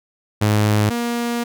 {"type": "tone pair in turn", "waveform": "sawtooth", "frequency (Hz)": [105.6, 237.1], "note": ["G#2", "A#3"], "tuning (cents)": [29, 30], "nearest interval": "octave + major second", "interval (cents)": 1401, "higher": "second", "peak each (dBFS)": [-10, -16], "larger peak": "first", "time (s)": [[0.41, 0.9], [0.9, 1.44]], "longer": "second", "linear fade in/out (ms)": 10, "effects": []}